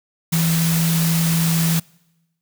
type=tone in noise; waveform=sine; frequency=164.81 Hz; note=E3; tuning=in tune; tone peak=-16 dBFS; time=0.32-1.8 s; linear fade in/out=10 ms; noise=white; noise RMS=-24 dBFS; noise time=0.32-1.8 s; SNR=+5 dB; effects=noise-tail reverb RT60 1.0 s tail -26 dB re dry